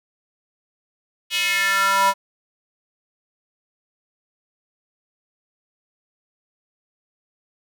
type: tone with high-pass filter sweep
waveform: square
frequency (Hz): 196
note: G3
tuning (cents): 0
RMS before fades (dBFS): -19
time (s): 1.3-2.14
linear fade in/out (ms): 50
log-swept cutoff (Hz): 3000 to 870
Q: 3.5
effects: none